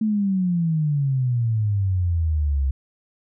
sine exponential sweep, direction down, 221.1 to 65.8 Hz, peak -18 dBFS, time 0.01-2.71 s, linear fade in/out 5 ms, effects none

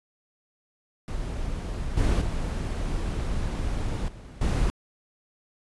brown noise with level steps, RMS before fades -31 / -22 / -28 / -41 / -23 dBFS, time 1.08-4.7 s, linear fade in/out 0 ms, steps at 1.97 / 2.21 / 4.08 / 4.41 s, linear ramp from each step 5 ms, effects resampled to 24000 Hz

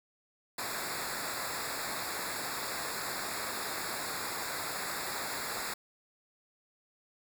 pink noise with comb filter, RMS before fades -37 dBFS, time 0.58-5.74 s, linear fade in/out 5 ms, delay 0.33 ms, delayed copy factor -1, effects none

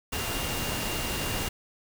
sine tone in noise, 2800 Hz, F7, 4 cents sharp, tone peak -38 dBFS, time 0.12-1.49 s, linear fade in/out 10 ms, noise pink, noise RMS -31 dBFS, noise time 0.12-1.49 s, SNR -10 dB, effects none

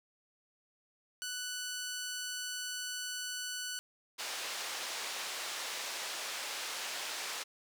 10% pulse tone, 1486 Hz, F#6, 7 cents sharp, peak -29 dBFS, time 1.22-3.79 s, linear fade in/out 0 ms
white band-pass noise, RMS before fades -40 dBFS, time 4.18-7.44 s, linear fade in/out 20 ms, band 510 to 5800 Hz, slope 12 dB/octave
effects none

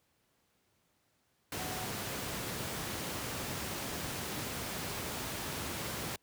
sine tone in noise, 740 Hz, F#5, in tune, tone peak -44 dBFS, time 1.59-1.86 s, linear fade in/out 2 ms, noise pink, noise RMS -38 dBFS, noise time 1.52-6.16 s, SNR -9 dB, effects pink hiss -74 dBFS RMS until 6.22 s + high-pass 80 Hz 12 dB/octave

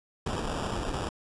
pink noise with sample-and-hold, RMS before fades -32 dBFS, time 0.26-1.09 s, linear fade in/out 2 ms, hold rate 2100 Hz, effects resampled to 22050 Hz

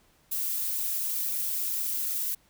violet noise with flanger, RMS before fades -30 dBFS, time 0.31-2.35 s, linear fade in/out 10 ms, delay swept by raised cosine 0.78 to 4.78 ms, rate 3.9 Hz, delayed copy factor +0.5, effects pink hiss -64 dBFS RMS until 2.49 s

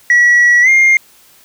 sine tone with pitch glide, 1932 to 2119 Hz, B6 to C7, -39 to +21 cents, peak -3 dBFS, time 0.1-0.97 s, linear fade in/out 2 ms, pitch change +160 cents, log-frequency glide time 0.62-0.69 s, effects tanh soft clip ceiling -4 dBFS + white hiss -46 dBFS RMS until 1.44 s

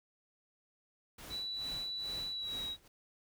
pink noise with tremolo, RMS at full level -48 dBFS, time 1.18-2.88 s, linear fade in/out 5 ms, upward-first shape sine, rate 2.3 Hz, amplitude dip 90%
sine tone with pitch glide, 3951 to 3839 Hz, B7 to B7, 0 to -50 cents, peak -37 dBFS, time 1.29-2.77 s, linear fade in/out 50 ms, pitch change -50 cents, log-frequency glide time 2.3-2.65 s
effects none

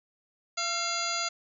harmonic tone with a mistuned harmonic, 682 Hz, F5, 41 cents flat, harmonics 1 / 2 / 3 / 4 / 5 / 6 / 7 / 9 / 10, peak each -38 / -34 / -37 / -40 / -40 / -37 / -35 / -39 / -37 dBFS, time 0.57-1.29 s, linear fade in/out 10 ms, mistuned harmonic 3, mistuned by +65 cents, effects none

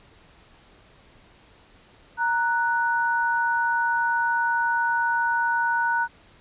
sine tone pair together, 932.3 / 1480 Hz, A#5 / F#6, 0 / 0 cents, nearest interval minor sixth, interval 800 cents, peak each -23 dBFS, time 2.17-6.08 s, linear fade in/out 50 ms, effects pink hiss -54 dBFS RMS until 6.4 s + resampled to 8000 Hz

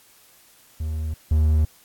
triangle tone pair in turn, 78 / 77.28 Hz, D#2 / D#2, +5 / -11 cents, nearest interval unison, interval 16 cents, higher first, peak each -22 / -13 dBFS, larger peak second, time 0.8-1.14 / 1.31-1.65 s, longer neither, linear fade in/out 5 ms, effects white hiss -54 dBFS RMS until 1.84 s + AAC 64 kbps

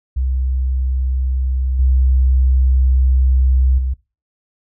sine tone with level steps, 64.6 Hz, C2, 21 cents flat, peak -15 / -10 / -16 dBFS, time 0.16-3.94 s, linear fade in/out 10 ms, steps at 1.79 / 3.78 s, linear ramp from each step 5 ms, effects noise-tail reverb RT60 0.3 s tail -22 dB re dry

